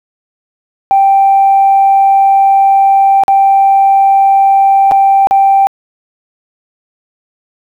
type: tone with dropouts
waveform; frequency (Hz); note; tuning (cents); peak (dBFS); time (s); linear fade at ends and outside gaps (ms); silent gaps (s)
sine; 784; G5; 0; -3; 0.91-5.67; 0; 3.236-3.281 / 4.912-4.919 / 5.271-5.31
effects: tanh soft clip ceiling 0 dBFS + 7-bit